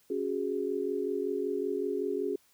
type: chord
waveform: sine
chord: C# suspended fourth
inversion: none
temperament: equal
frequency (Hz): 277.2 / 370 / 415.3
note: C#4 / F#4 / G#4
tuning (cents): 0 / 0 / 0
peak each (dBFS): -36 / -33 / -32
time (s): 0.1-2.36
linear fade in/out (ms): 5
effects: white hiss -66 dBFS RMS until 2.53 s